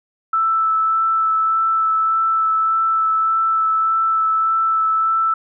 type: tone with vibrato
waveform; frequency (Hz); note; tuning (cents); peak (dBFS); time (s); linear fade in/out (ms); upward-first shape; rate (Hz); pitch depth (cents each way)
sine; 1318.5; E6; 0; -14; 0.33-5.34; 5; sine; 1.7; 10
effects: none